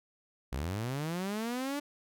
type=linear sweep; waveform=sawtooth; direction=up; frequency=58.27 to 293.7 Hz; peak=-29 dBFS; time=0.52-1.8 s; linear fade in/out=10 ms; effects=none